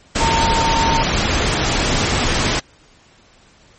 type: tone in noise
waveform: sine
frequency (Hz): 912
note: A#5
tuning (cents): -38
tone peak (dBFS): -16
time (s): 0.2-1.03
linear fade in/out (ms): 10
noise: pink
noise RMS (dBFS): -17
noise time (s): 0.15-2.6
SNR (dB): -2
effects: pink hiss -50 dBFS RMS until 3.78 s + MP3 32 kbps